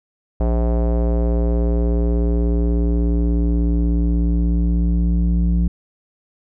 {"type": "tone with low-pass filter sweep", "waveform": "square", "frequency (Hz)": 58.27, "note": "A#1", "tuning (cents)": 0, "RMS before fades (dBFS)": -17, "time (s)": [0.4, 5.68], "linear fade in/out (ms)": 5, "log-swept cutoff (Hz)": [650, 190], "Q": 2, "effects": []}